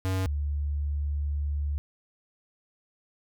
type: tone pair in turn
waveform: square / sine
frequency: 94.2 / 72.56 Hz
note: F#2 / D2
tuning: +32 / -20 cents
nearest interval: perfect fourth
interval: 452 cents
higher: first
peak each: -26 dBFS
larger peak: neither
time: 0.05-0.26 / 0.26-1.78 s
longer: second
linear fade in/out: 0 ms
effects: none